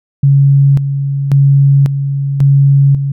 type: tone with tremolo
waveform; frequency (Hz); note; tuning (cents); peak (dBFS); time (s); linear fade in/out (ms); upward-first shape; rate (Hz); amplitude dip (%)
sine; 139.1; C#3; +6; -4; 0.23-3.12; 5; square; 0.92; 60
effects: none